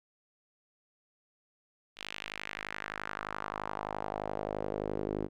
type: tone with band-pass filter sweep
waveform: sawtooth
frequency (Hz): 51.6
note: G#1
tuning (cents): -10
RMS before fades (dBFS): -38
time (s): 1.96-5.29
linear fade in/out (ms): 50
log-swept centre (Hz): 3100 to 350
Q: 2.1
effects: none